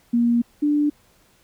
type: tone pair in turn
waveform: sine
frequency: 236.6 / 294.6 Hz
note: A#3 / D4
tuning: +26 / +6 cents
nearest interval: major third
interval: 380 cents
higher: second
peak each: -15 / -16 dBFS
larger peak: first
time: 0.13-0.42 / 0.62-0.9 s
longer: first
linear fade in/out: 10 ms
effects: pink hiss -58 dBFS RMS until 1.43 s